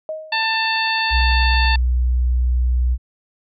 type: tone with exponential decay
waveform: sine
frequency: 627 Hz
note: D#5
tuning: 13 cents sharp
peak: -21 dBFS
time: 0.09-0.6 s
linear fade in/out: 1 ms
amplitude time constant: 110 ms
type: harmonic tone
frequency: 891 Hz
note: A5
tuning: 22 cents sharp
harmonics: 1 / 2 / 3 / 4 / 5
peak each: -22 / -22 / -23 / -27 / -25 dBFS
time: 0.32-1.76 s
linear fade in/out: 5 ms
type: tone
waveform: sine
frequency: 61.74 Hz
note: B1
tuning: in tune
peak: -14 dBFS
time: 1.1-2.98 s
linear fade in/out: 50 ms
effects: none